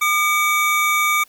square tone pair together, 1206.2 / 2277 Hz, D6 / C#7, +46 / +46 cents, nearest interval major seventh, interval 1100 cents, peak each -19 dBFS, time 0.01-1.24 s, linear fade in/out 10 ms, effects white hiss -53 dBFS RMS until 1.28 s

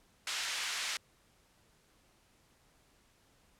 pink band-pass noise, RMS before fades -37 dBFS, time 0.27-0.97 s, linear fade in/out 2 ms, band 1800 to 6700 Hz, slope 12 dB/octave, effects pink hiss -68 dBFS RMS until 3.59 s + low-pass 12000 Hz 12 dB/octave

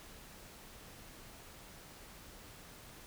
silence, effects pink hiss -54 dBFS RMS until 3.06 s

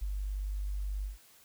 sine tone with ADSR envelope, 49.32 Hz, G1, 11 cents sharp, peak -30 dBFS, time 0.01-1.18 s, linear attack 16 ms, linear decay 33 ms, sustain -2 dB, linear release 140 ms, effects white hiss -60 dBFS RMS until 1.44 s

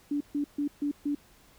sine tone bursts, 289.3 Hz, D4, 26 cents flat, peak -26 dBFS, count 5, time 0.11-1.15 s, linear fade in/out 5 ms, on 96 ms, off 140 ms, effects pink hiss -59 dBFS RMS until 1.58 s

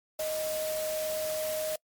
sine tone in noise, 622.3 Hz, D#5, in tune, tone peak -30 dBFS, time 0.19-1.76 s, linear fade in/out 5 ms, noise white, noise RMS -38 dBFS, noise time 0.19-1.76 s, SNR +5 dB, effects noise-tail reverb RT60 0.1 s tail -26 dB re dry + MP3 96 kbps

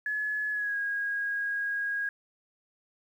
sine tone with pitch glide, 1703 to 1640.2 Hz, G#6 to G#6, +43 to -22 cents, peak -28 dBFS, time 0.06-2.09 s, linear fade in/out 2 ms, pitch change -65 cents, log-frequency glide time 0.51-0.77 s, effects 10-bit

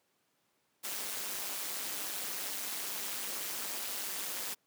white noise with amplitude modulation, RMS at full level -35 dBFS, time 0.83-4.55 s, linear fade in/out 20 ms, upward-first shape sine, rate 202 Hz, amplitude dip 75%, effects pink hiss -75 dBFS RMS until 4.66 s + high-pass 200 Hz 12 dB/octave

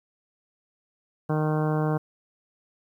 harmonic tone, 154 Hz, D#3, 17 cents flat, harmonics 1 / 2 / 3 / 4 / 5 / 6 / 7 / 8 / 9 / 10, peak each -24 / -30 / -30 / -34 / -34 / -40 / -37 / -44 / -41 / -44 dBFS, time 1.29-1.98 s, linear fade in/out 10 ms, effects 10-bit

